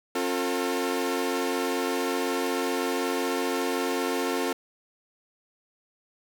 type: tone cluster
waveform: sawtooth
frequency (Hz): 269.9 / 355.3 / 451.2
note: C#4 / F4 / A4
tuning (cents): -46 / +30 / +44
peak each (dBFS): -26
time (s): 0.15-4.53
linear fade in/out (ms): 5
effects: none